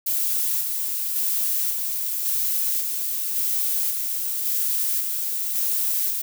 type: noise with tremolo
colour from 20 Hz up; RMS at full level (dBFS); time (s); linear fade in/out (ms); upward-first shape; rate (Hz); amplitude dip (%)
violet; -23; 0.06-6.22; 10; square; 0.91; 30
effects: none